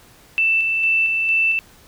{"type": "tone with tremolo", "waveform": "sine", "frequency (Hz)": 2659, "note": "E7", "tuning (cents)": 14, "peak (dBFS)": -14, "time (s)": [0.38, 1.59], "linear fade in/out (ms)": 0, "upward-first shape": "square", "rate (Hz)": 2.2, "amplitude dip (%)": 30, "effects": ["pink hiss -49 dBFS RMS until 1.87 s"]}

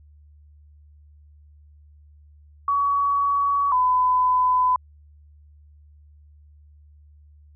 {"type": "tone pair in turn", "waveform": "sine", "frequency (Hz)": [1129, 1005.8], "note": ["C#6", "B5"], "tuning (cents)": [31, 31], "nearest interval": "major second", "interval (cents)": 200, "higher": "first", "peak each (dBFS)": [-18, -16], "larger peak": "second", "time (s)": [[2.68, 3.72], [3.72, 4.76]], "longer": "neither", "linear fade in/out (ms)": 2, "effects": ["added 74 Hz sine -48 dBFS peak until 7.55 s"]}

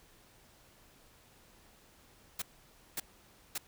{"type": "noise bursts", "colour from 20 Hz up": "white", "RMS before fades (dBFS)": -36, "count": 3, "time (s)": [2.39, 3.58], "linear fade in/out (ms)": 5, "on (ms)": 30, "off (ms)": 550, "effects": ["pink hiss -62 dBFS RMS until 3.67 s"]}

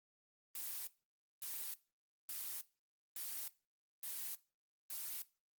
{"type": "noise bursts", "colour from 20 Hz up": "blue", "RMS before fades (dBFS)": -44, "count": 6, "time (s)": [0.55, 5.22], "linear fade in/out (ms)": 2, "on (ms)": 320, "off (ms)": 550, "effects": ["noise-tail reverb RT60 0.3 s tail -19 dB re dry", "Opus 24 kbps"]}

